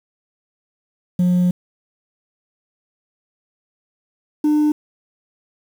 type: tone pair in turn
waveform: sine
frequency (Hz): 179.1 / 300.6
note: F3 / D4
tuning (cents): +44 / +40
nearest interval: major sixth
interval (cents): 896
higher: second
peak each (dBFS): -10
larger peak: neither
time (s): 1.19-1.51 / 4.44-4.72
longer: first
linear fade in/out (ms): 5
effects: tanh soft clip ceiling -12 dBFS + 7-bit

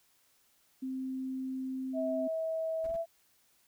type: tone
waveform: sine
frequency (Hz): 261.6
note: C4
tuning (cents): 0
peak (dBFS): -34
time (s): 0.82-2.28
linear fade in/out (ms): 10
type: tone with pitch glide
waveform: sine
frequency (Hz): 646 to 664.9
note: E5 to E5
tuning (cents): -35 to +15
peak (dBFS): -31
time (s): 1.93-3.06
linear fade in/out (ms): 50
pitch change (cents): +50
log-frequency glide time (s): 2.83-2.93
type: noise bursts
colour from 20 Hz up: brown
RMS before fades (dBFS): -47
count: 3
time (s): 2.84-2.965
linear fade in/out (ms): 2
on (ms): 27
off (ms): 22
effects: white hiss -69 dBFS RMS until 3.67 s

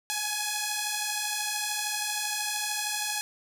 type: beating tone pair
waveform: 5% pulse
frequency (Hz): 830.6 / 843.6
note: G#5 / G#5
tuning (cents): 0 / +27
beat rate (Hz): 13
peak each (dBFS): -22 / -18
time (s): 0.1-3.21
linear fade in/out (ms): 0
effects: none

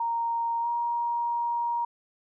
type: tone with pitch glide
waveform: sine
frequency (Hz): 930 to 944.1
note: A#5 to A#5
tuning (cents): -4 to +22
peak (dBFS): -25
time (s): 0-1.85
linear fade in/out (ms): 5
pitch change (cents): +26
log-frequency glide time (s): 0.61-0.67
effects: none

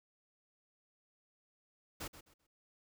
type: noise with echo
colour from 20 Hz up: pink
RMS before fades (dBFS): -43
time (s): 2-2.08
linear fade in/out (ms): 10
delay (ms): 130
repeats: 3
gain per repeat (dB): -12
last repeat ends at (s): 2.47
effects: none

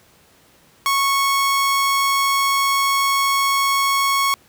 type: tone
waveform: sawtooth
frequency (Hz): 1103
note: C#6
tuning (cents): -9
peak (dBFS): -12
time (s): 0.86-4.34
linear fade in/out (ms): 0
effects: pink hiss -53 dBFS RMS until 4.48 s + high-pass 80 Hz 12 dB/octave

